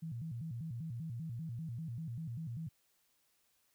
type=tone with vibrato; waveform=sine; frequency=138.2 Hz; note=C#3; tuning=5 cents flat; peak=-39 dBFS; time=0.02-2.69 s; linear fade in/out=10 ms; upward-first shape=square; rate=5.1 Hz; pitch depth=280 cents each way; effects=white hiss -75 dBFS RMS until 3.74 s